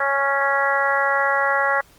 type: harmonic tone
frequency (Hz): 277.2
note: C#4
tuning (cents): 0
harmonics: 2 / 3 / 4 / 5 / 6 / 7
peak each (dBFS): -24 / -24 / -24 / -24 / -24 / -24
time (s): 0-1.81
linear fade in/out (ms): 5
effects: pink hiss -53 dBFS RMS until 1.98 s + Opus 24 kbps